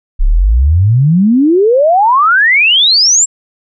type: exponential sweep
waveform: sine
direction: up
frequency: 30.76 to 7710 Hz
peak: -5 dBFS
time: 0.19-3.26 s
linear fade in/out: 20 ms
effects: none